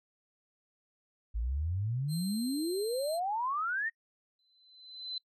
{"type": "exponential sweep", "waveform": "sine", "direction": "up", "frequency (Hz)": [51.91, 1894], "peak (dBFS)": -30, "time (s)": [1.34, 3.9], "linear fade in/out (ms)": 20}
{"type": "tone", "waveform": "25% pulse", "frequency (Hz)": 4147, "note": "C8", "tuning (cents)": -16, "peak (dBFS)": -36, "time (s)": [2.08, 3.2], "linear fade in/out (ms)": 50}
{"type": "tone with exponential growth", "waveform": "sine", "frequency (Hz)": 4041, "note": "B7", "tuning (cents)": 39, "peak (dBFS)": -33, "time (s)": [4.39, 5.18], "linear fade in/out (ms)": 2, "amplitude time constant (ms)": 170}
{"effects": ["noise-tail reverb RT60 0.1 s tail -25 dB re dry"]}